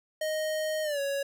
square tone with pitch glide, 622.3 to 557.6 Hz, D#5 to C#5, 0 to +10 cents, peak -29 dBFS, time 0.21-1.23 s, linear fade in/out 5 ms, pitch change -190 cents, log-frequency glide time 0.83-1 s, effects none

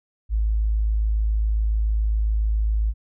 sine tone, 53.6 Hz, A1, 45 cents flat, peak -18 dBFS, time 0.29-2.94 s, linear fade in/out 50 ms, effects none

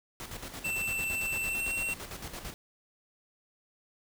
pink noise with tremolo, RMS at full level -40 dBFS, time 0.2-2.54 s, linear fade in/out 0 ms, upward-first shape square, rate 8.9 Hz, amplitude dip 55%
square tone with pitch glide, 2678 to 2723 Hz, E7 to F7, +27 to -44 cents, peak -31 dBFS, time 0.64-1.94 s, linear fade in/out 10 ms, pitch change +29 cents, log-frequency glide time 1.45-1.7 s
effects none

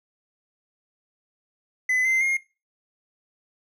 triangle tone with pitch steps, 2015 / 2074 / 2135 Hz, B6 / C7 / C7, +34 / -16 / +34 cents, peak -18 dBFS, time 1.89-2.37 s, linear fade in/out 5 ms, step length 160 ms, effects noise-tail reverb RT60 0.3 s tail -20 dB re dry

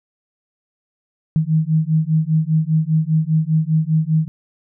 sine beating tone pair, 155.56 / 160.56 Hz, D#3 / E3, 0 / -45 cents, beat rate 5 Hz, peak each -17 dBFS, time 1.36-4.28 s, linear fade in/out 0 ms, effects none

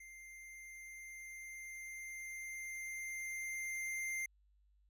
square tone with level ramp, 2097 Hz, C7, 3 cents sharp, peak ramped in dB -53 to -38 dBFS, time 0-4.26 s, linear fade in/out 5 ms, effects added 50 Hz sine -68 dBFS peak until 4.89 s + resampled to 32000 Hz

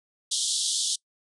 pink band-pass noise, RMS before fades -27 dBFS, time 0.31-0.96 s, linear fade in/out 10 ms, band 3200 to 10000 Hz, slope 96 dB/octave, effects noise-tail reverb RT60 0.1 s tail -24 dB re dry

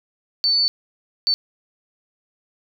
sine tone bursts at uneven times, 4503 Hz, C#8, 26 cents sharp, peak -15 dBFS, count 2, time 0.44-0.68 / 1.27-1.34 s, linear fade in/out 0 ms, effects none

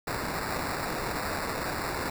violet noise with sample-and-hold, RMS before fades -32 dBFS, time 0.07-2.1 s, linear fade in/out 5 ms, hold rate 3150 Hz, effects none

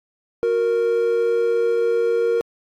triangle tone pair together, 365.8 / 466.2 Hz, F#4 / A#4, -20 / 0 cents, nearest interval major third, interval 420 cents, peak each -23 / -15 dBFS, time 0.43-2.41 s, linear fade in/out 0 ms, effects AAC 48 kbps

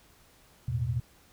sine chord, E suspended fourth, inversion none, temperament equal, 82.41 / 110 / 123.47 Hz, E2 / A2 / B2, 0 / 0 / 0 cents, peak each -35 / -33 / -29 dBFS, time 0.68-1 s, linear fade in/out 5 ms, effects pink hiss -60 dBFS RMS until 1.32 s

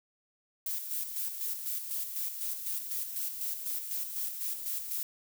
violet noise with tremolo, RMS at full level -34 dBFS, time 0.66-5.03 s, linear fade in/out 2 ms, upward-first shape square, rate 4 Hz, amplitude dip 50%, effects none

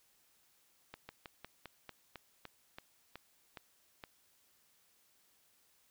slowing click train, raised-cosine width 0.3 ms, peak -30 dBFS, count 12, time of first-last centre 0.94-4.038 s, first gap 150 ms, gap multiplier 1.12, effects white hiss -71 dBFS RMS until 5.9 s

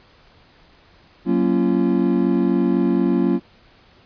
triangle chord, Gb major seventh, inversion none, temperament equal with one note detuned, 185 / 233.1 / 277.2 / 343 Hz, Gb3 / Bb3 / Db4 / F4, 0 / 0 / 0 / -31 cents, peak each -19 dBFS, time 1.25-3.4 s, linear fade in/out 50 ms, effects pink hiss -52 dBFS RMS until 4.05 s + resampled to 11025 Hz

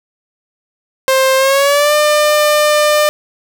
sawtooth tone with pitch glide, 528 to 599.5 Hz, C5 to D5, +16 to +36 cents, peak -5 dBFS, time 1.08-3.09 s, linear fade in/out 0 ms, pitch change +220 cents, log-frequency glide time 1.37-1.94 s, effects none

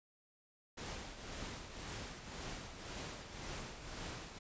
pink noise with tremolo, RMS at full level -44 dBFS, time 0.77-4.39 s, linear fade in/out 10 ms, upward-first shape triangle, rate 1.9 Hz, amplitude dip 60%, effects resampled to 16000 Hz

